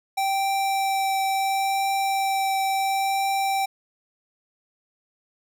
square tone with vibrato, 779 Hz, G5, 11 cents flat, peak -22 dBFS, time 0.17-3.66 s, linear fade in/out 10 ms, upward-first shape triangle, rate 0.72 Hz, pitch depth 10 cents each way, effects none

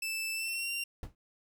sawtooth tone with pitch glide, 2641 to 2766 Hz, E7 to F7, +3 to -17 cents, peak -30 dBFS, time 0.02-0.84 s, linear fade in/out 5 ms, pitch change +80 cents, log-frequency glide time 0.33-0.71 s
brown noise with exponential decay, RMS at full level -35 dBFS, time 1.03-1.15 s, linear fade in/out 1 ms, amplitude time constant 26 ms
effects none

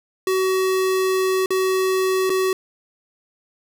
square tone with dropouts, 376.8 Hz, F#4, 32 cents sharp, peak -18 dBFS, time 0.27-2.53 s, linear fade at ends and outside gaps 2 ms, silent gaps 1.46-1.505 / 2.296-2.301 s, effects none

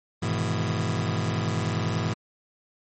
sawtooth chord, E major seventh, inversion first, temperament just, 103.01 / 123.61 / 154.51 / 164.81 Hz, G#2 / B2 / D#3 / E3, -14 / +2 / -12 / 0 cents, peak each -24 / -26 / -28 / -26 dBFS, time 0.22-2.14 s, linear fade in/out 10 ms, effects MP3 32 kbps

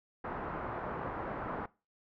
white low-pass noise, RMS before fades -39 dBFS, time 0.24-1.66 s, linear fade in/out 5 ms, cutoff 1300 Hz, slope 24 dB/octave, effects noise-tail reverb RT60 0.3 s tail -21 dB re dry

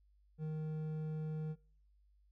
triangle tone with hard clipping, 155.56 Hz, D#3, in tune, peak -39 dBFS, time 0.38-1.56 s, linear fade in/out 50 ms, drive 10 dB, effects noise-tail reverb RT60 0.5 s tail -23 dB re dry + added 50 Hz sine -66 dBFS peak until 2.31 s

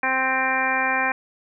harmonic tone with a mistuned harmonic, 261.6 Hz, C4, in tune, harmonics 1 / 2 / 3 / 4 / 5 / 6 / 7 / 8 / 9, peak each -33 / -32 / -26 / -27 / -35 / -26 / -26 / -36 / -26 dBFS, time 0.03-1.12 s, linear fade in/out 2 ms, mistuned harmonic 9, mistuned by +17 cents, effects none

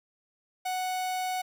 45% pulse tone, 740 Hz, F#5, in tune, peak -29 dBFS, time 0.65-1.42 s, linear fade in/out 10 ms, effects none

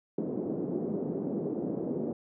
white band-pass noise, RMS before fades -33 dBFS, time 0.18-2.13 s, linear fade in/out 5 ms, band 170 to 420 Hz, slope 24 dB/octave, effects none

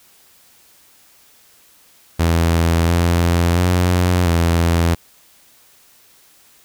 sawtooth tone with pitch steps, 83.5 / 85.8 / 89.5 / 84.4 Hz, E2 / F2 / F2 / E2, +23 / -30 / +43 / +41 cents, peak -9 dBFS, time 2.19-4.95 s, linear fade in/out 10 ms, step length 690 ms, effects white hiss -51 dBFS RMS until 6.64 s

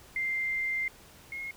sine tone pair in turn, 2093 / 2156 Hz, C7 / C#7, 0 / -49 cents, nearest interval minor second, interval 51 cents, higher second, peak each -28 / -35 dBFS, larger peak first, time 0.16-0.88 / 1.32-1.51 s, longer first, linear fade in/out 2 ms, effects pink hiss -54 dBFS RMS until 1.56 s

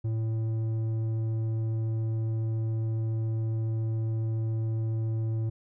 square tone with low-pass filter, 111.6 Hz, A2, 25 cents sharp, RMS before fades -29 dBFS, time 0.04-5.5 s, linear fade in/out 10 ms, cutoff 300 Hz, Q 0.58, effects none

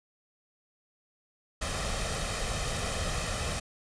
pink noise with comb filter, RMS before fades -32 dBFS, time 1.61-3.6 s, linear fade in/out 10 ms, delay 1.6 ms, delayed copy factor +0.6, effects resampled to 22050 Hz

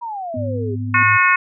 sine exponential sweep, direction down, 974 to 386.4 Hz, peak -24 dBFS, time 0.01-0.76 s, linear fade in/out 20 ms
sine tone with tremolo, 250.6 Hz, B3, 25 cents sharp, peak -25 dBFS, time 0.34-1.03 s, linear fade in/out 2 ms, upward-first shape triangle, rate 15 Hz, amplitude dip 30%
sine tone with pitch glide, 104.4 to 105.61 Hz, G#2 to G#2, +10 to +29 cents, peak -22 dBFS, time 0.36-1.18 s, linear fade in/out 20 ms, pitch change +19 cents, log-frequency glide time 0.53-1.04 s
harmonic tone, 363 Hz, F#4, 33 cents flat, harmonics 3 / 4 / 5 / 6 / 7, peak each -16 / -17 / -18 / -19 / -19 dBFS, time 0.94-1.36 s, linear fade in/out 5 ms
effects none

